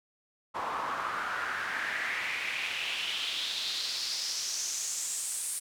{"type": "noise with band-pass filter sweep", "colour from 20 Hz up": "pink", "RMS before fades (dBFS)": -34, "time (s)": [0.54, 5.6], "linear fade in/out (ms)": 20, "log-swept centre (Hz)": [960, 9400], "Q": 3.7, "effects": []}